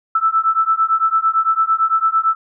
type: beating tone pair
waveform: sine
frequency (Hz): 1315 / 1323.9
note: E6 / E6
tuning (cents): -5 / +7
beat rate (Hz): 8.9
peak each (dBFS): -16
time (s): 0.15-2.35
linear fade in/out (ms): 5
effects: none